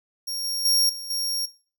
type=tone with level steps; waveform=sawtooth; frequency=5570 Hz; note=F8; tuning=5 cents flat; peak=-25 / -23 / -15 / -31 / -22 dBFS; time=0.27-1.46 s; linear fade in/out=10 ms; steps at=0.44 / 0.65 / 0.89 / 1.1 s; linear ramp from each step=5 ms; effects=noise-tail reverb RT60 0.4 s tail -19 dB re dry